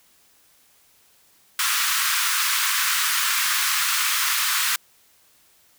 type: high-pass noise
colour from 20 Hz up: pink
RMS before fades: -22 dBFS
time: 1.59-4.76 s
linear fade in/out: 2 ms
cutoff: 1100 Hz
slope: 48 dB/octave
effects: white hiss -58 dBFS RMS until 5.78 s